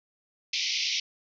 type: band-pass noise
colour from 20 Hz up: white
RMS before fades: -29 dBFS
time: 0.53-1 s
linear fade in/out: 5 ms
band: 2100 to 5900 Hz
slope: 96 dB/octave
effects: none